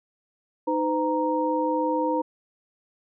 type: tone cluster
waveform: sine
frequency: 309.3 / 508 / 933 Hz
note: D#4 / B4 / A#5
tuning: -10 / +49 / +1 cents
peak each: -26 dBFS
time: 0.67-2.22 s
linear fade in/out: 10 ms
effects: none